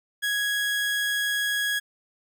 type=tone; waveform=30% pulse; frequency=1661.2 Hz; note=G#6; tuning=in tune; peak=-21 dBFS; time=0.22-1.8 s; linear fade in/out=20 ms; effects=none